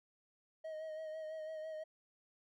triangle tone with vibrato, 629 Hz, D#5, 19 cents sharp, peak -40 dBFS, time 0.64-1.84 s, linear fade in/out 10 ms, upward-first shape sine, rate 6 Hz, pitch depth 30 cents each way, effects none

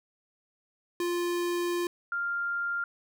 square / sine tone pair in turn, 349.1 / 1396.4 Hz, F4 / F6, -1 / -1 cents, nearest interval 2 octaves, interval 2400 cents, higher second, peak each -28 dBFS, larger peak neither, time 1-1.87 / 2.12-2.84 s, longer first, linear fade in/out 2 ms, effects none

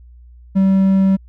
triangle tone, 192.5 Hz, G3, 31 cents flat, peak -8 dBFS, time 0.55-1.17 s, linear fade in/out 20 ms, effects added 60 Hz sine -39 dBFS peak until 1.28 s

